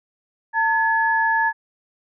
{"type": "tone pair together", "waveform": "sine", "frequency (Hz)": [901.4, 1704], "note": ["A5", "G#6"], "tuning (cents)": [42, 44], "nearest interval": "major seventh", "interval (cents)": 1102, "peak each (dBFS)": -19, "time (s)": [0.53, 1.53], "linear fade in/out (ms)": 50, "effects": []}